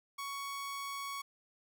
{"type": "tone", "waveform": "sawtooth", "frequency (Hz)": 1115, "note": "C#6", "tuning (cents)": 10, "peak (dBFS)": -35, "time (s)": [0.18, 1.22], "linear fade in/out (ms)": 10, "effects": []}